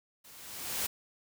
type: noise with level ramp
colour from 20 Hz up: white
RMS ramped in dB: -55 to -31 dBFS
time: 0.24-0.87 s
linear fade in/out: 10 ms
effects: none